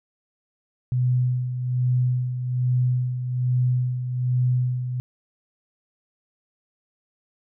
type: tone with tremolo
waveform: sine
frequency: 125.3 Hz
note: B2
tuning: 25 cents sharp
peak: -17 dBFS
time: 0.92-5 s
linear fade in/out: 0 ms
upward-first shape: sine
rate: 1.2 Hz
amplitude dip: 60%
effects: none